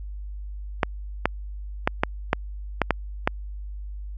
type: clicks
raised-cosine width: 0.5 ms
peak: -3 dBFS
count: 8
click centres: 0.832 / 1.256 / 1.875 / 2.035 / 2.331 / 2.817 / 2.907 / 3.275 s
effects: added 50 Hz sine -32 dBFS peak until 4.17 s